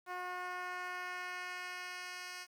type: tone with band-pass filter sweep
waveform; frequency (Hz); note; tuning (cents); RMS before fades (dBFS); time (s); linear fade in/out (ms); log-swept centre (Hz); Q
10% pulse; 361.4; F#4; -41; -43; 0.06-2.47; 50; 880 to 4400; 0.85
effects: 10-bit